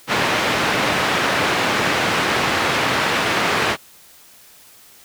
white band-pass noise, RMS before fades -19 dBFS, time 0.07-3.77 s, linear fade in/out 50 ms, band 110 to 2200 Hz, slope 12 dB/octave, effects white hiss -47 dBFS RMS until 5.04 s

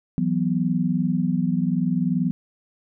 sine chord, E suspended second, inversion none, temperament just, 164.81 / 185.42 / 247.2 Hz, E3 / F#3 / B3, 0 / +4 / +2 cents, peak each -24 / -23 / -24 dBFS, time 0.18-2.31 s, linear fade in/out 0 ms, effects none

